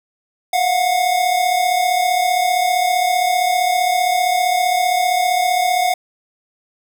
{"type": "tone pair together", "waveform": "square", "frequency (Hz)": [694.7, 730], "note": ["F5", "F#5"], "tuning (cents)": [-9, -24], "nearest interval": "minor second", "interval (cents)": 85, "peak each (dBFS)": [-21, -16], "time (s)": [0.53, 5.94], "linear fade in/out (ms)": 5, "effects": []}